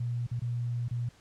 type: tone with dropouts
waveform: sine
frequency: 120 Hz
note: B2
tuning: 49 cents flat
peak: -29 dBFS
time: 0-1.09 s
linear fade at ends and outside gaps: 5 ms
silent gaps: 0.267-0.313 / 0.396-0.418 / 0.883-0.91 s
effects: pink hiss -60 dBFS RMS until 1.2 s + low-pass 8000 Hz 12 dB/octave